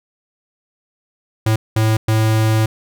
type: tone bursts at uneven times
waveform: square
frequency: 110 Hz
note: A2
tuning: in tune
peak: -13 dBFS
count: 3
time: 1.46-1.56 / 1.76-1.97 / 2.08-2.66 s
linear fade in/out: 5 ms
effects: none